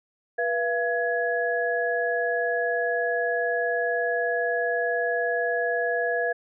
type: tone cluster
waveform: sine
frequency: 484.3 / 681 / 1678 Hz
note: B4 / F5 / G#6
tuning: -34 / -44 / +17 cents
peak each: -27 dBFS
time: 0.38-6.33 s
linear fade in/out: 10 ms
effects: none